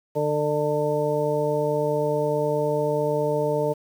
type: harmonic tone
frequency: 149.2 Hz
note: D3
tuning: 28 cents sharp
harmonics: 1 / 2 / 3 / 4 / 6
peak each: -29 / -32 / -24 / -25 / -31 dBFS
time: 0.15-3.74 s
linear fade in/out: 20 ms
effects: 8-bit